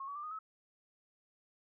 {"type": "tone with pitch steps", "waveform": "sine", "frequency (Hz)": [1086, 1134.1, 1184.3, 1236.7, 1291.5], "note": ["C#6", "C#6", "D6", "D#6", "E6"], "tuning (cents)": [-36, 39, 14, -11, -36], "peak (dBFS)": -40, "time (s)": [0, 0.39], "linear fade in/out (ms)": 5, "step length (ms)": 78, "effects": []}